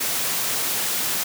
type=high-pass noise; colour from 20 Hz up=white; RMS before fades=-24 dBFS; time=0-1.24 s; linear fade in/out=10 ms; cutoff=100 Hz; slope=48 dB/octave; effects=none